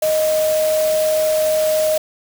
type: tone in noise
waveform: sine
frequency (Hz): 622.3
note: D#5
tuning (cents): 0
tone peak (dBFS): -14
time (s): 0.02-1.98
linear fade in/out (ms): 5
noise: white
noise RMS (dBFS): -27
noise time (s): 0.02-1.98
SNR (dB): +10
effects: none